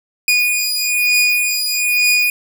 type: beating tone pair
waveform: sawtooth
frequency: 2458 / 2459.1 Hz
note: D#7 / D#7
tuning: -22 / -21 cents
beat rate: 1.1 Hz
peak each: -13 dBFS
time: 0.28-2.3 s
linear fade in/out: 2 ms
effects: none